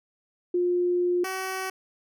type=tone pair in turn; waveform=sine / 10% pulse; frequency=354.8 / 378.2 Hz; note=F4 / F#4; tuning=+27 / +38 cents; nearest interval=minor second; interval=111 cents; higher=second; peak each=-21 dBFS; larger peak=neither; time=0.54-1.24 / 1.24-1.7 s; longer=first; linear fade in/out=5 ms; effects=none